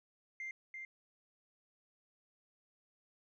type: tone with echo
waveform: sine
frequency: 2096 Hz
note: C7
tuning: 2 cents sharp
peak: -39 dBFS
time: 0.4-0.51 s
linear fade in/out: 2 ms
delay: 340 ms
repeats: 1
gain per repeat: -4 dB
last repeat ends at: 0.85 s
effects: tanh soft clip ceiling -38 dBFS